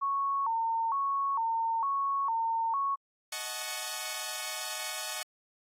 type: tone with vibrato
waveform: sine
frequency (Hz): 1003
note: B5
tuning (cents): +26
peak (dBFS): -27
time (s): 0.01-2.96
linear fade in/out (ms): 20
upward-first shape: square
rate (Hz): 1.1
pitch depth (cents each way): 170
type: chord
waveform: 5% pulse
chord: D# half-diminished seventh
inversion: none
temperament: equal with one note detuned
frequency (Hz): 622.3 / 740 / 866.9 / 1108.7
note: D#5 / F#5 / A5 / C#6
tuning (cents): 0 / 0 / -26 / 0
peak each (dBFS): -29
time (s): 3.32-5.23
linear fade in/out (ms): 5
effects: AAC 48 kbps